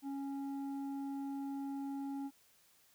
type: tone with low-pass filter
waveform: square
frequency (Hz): 276.2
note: C#4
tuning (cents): -6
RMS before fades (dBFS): -41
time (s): 0.02-2.31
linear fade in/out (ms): 50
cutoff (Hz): 620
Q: 2.7
effects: white hiss -68 dBFS RMS until 2.94 s